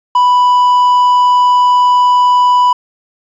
triangle tone, 989 Hz, B5, 2 cents sharp, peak -4 dBFS, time 0.15-2.73 s, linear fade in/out 5 ms, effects resampled to 16000 Hz + 7-bit

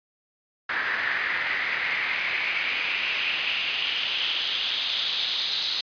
pink noise with band-pass filter sweep, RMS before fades -27 dBFS, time 0.69-5.81 s, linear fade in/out 5 ms, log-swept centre 1700 to 4000 Hz, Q 4.5, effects resampled to 11025 Hz

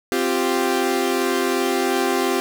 sawtooth chord, C suspended fourth, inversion none, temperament equal, 261.6 / 349.2 / 392 Hz, C4 / F4 / G4, 0 / 0 / 0 cents, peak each -20 / -19 / -18 dBFS, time 0.12-2.4 s, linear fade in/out 0 ms, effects none

